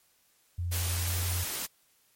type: tone with pitch glide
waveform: sine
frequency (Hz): 87.31 to 88.48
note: F2 to F2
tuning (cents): 0 to +23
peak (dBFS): -29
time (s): 0.58-1.44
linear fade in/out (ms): 10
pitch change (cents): +23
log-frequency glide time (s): 1.09-1.16
type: noise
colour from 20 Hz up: white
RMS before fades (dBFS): -34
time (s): 0.71-1.67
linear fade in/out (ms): 20
effects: white hiss -67 dBFS RMS until 2.15 s + MP3 64 kbps